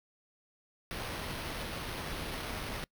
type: noise with sample-and-hold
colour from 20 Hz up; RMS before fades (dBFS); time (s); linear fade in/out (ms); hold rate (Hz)
pink; -39; 0.91-2.84; 0; 7350
effects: noise-tail reverb RT60 0.1 s tail -25 dB re dry